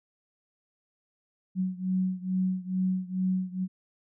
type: beating tone pair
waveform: sine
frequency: 185 / 187.3 Hz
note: F#3 / F#3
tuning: 0 / +21 cents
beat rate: 2.3 Hz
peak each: -28 / -30 dBFS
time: 1.55-3.68 s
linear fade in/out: 50 ms
effects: none